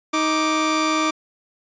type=tone pair together; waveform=sawtooth; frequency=313.4 / 1174.7 Hz; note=D#4 / D6; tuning=+13 / 0 cents; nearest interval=octave + major seventh; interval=2287 cents; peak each=-17 dBFS; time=0.13-1.11 s; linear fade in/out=10 ms; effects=resampled to 16000 Hz